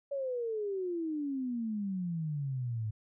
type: exponential sweep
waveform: sine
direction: down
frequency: 569 to 105.5 Hz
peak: -32 dBFS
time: 0.11-2.91 s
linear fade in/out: 10 ms
effects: none